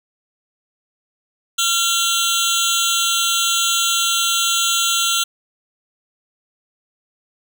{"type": "tone cluster", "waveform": "25% pulse", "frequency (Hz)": [1379, 3130, 3448, 3946], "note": ["F6", "G7", "A7", "B7"], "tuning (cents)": [-22, -3, -36, -2], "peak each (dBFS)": -18, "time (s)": [1.58, 5.24], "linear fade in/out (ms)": 10, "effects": []}